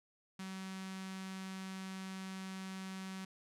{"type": "tone with notch filter", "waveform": "sawtooth", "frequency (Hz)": 189.8, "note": "F#3", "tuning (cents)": 44, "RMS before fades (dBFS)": -45, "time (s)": [0.39, 3.25], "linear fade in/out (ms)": 5, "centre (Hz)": 480, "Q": 0.54, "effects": ["low-pass 10000 Hz 12 dB/octave"]}